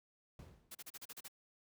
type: noise with exponential decay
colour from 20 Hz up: brown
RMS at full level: -48 dBFS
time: 0.39-0.9 s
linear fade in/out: 2 ms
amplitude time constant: 110 ms
type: noise bursts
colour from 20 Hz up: white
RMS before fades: -49 dBFS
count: 8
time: 0.71-1.283 s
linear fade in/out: 10 ms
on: 41 ms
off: 35 ms
effects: high-pass 60 Hz 12 dB/octave